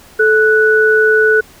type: tone pair together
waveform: sine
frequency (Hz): 435.3 / 1480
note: A4 / F#6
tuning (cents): -19 / 0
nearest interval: octave + major sixth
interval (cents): 2119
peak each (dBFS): -10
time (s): 0.19-1.41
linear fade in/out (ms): 10
effects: pink hiss -42 dBFS RMS until 1.6 s